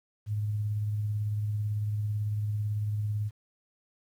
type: tone with tremolo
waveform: sine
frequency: 105.2 Hz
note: G#2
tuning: 23 cents sharp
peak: -26 dBFS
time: 0.26-3.31 s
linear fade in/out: 50 ms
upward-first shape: triangle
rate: 18 Hz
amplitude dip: 30%
effects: 10-bit